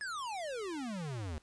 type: exponential sweep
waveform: square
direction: down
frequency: 1738 to 73 Hz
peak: -38 dBFS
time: 0.01-1.38 s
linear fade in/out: 0 ms
effects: pink hiss -67 dBFS RMS until 1.42 s + resampled to 22050 Hz